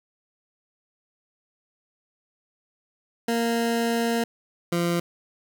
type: tone pair in turn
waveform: 20% pulse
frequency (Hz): 232.3 / 171.99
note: A#3 / F3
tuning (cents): -6 / -26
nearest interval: perfect fourth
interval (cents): 520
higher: first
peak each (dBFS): -17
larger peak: neither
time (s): 3.28-4.24 / 4.72-5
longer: first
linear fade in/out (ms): 5
effects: none